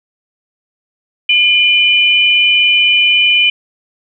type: tone pair together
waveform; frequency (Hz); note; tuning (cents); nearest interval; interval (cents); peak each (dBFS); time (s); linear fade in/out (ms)
sine; 2409 / 3015; D7 / F#7; +43 / +32; major third; 389; -10; 1.29-3.5; 5
effects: none